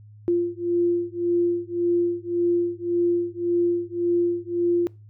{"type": "beating tone pair", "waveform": "sine", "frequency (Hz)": [346.2, 348], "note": ["F4", "F4"], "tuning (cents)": [-15, -6], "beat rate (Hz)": 1.8, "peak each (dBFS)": -23, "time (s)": [0.28, 4.87], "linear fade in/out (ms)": 0, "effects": ["noise-tail reverb RT60 0.3 s tail -23 dB re dry", "added 105 Hz sine -44 dBFS peak until 5.09 s"]}